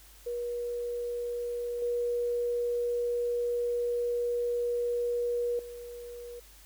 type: tone with level steps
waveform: sine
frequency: 480 Hz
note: B4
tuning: 49 cents flat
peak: -31 / -27 / -40 dBFS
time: 0.26-6.4 s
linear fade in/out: 10 ms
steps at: 1.82 / 5.59 s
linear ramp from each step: 2 ms
effects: added 50 Hz sine -55 dBFS peak until 6.65 s + white hiss -56 dBFS RMS until 6.65 s